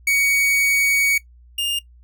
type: tone pair in turn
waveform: 45% pulse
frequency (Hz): 2245 / 2822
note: C#7 / F7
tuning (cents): +21 / +17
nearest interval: major third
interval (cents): 396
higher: second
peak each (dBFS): -15 / -20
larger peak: first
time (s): 0.07-1.18 / 1.58-1.79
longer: first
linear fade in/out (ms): 5
effects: noise-tail reverb RT60 0.1 s tail -18 dB re dry + added 60 Hz sine -45 dBFS peak until 2.03 s